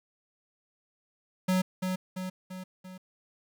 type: tone with echo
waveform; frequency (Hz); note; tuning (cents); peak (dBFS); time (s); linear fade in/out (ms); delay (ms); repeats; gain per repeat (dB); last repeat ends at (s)
square; 185.2; F#3; +2; -24; 1.48-1.62; 10; 340; 4; -5; 2.98
effects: 10-bit